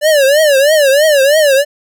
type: tone with vibrato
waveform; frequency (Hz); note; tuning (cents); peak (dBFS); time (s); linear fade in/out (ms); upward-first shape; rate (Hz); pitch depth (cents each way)
square; 580; D5; -22; -7; 0.01-1.65; 50; triangle; 3.1; 180
effects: none